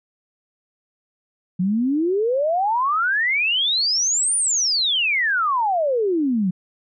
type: exponential two-way sweep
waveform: sine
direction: up then down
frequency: 174.61 to 9550 to 174.61 Hz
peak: -17 dBFS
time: 1.59-6.51 s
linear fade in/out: 10 ms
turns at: 4.36 s
effects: none